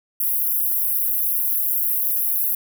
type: high-pass noise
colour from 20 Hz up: pink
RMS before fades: -21 dBFS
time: 0.2-2.55 s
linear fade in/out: 5 ms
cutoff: 11000 Hz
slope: 96 dB/octave
effects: none